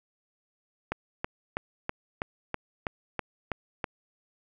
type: click train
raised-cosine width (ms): 0.5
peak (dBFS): -14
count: 10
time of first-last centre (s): 0.92-3.842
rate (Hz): 3.08
effects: none